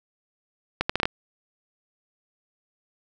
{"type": "accelerating click train", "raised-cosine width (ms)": 0.3, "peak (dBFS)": -6, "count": 6, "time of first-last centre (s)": [0.81, 1.055], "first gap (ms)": 85, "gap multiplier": 0.72, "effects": []}